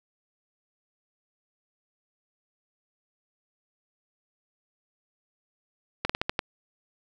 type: slowing click train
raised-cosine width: 0.3 ms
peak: -9 dBFS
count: 6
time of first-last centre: 6.05-6.392 s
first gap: 45 ms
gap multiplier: 1.21
effects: 8-bit